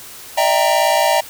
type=chord; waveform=square; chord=E half-diminished seventh; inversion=third; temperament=equal with one note detuned; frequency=601.4 / 659.3 / 784 / 932.3 Hz; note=D5 / E5 / G5 / Bb5; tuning=+41 / 0 / 0 / 0 cents; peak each=-19 dBFS; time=0.37-1.21 s; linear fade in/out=10 ms; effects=white hiss -36 dBFS RMS until 1.29 s